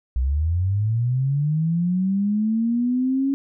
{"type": "linear sweep", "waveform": "sine", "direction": "up", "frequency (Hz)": [60, 277.2], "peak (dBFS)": -18, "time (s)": [0.16, 3.34], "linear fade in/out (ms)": 0, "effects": []}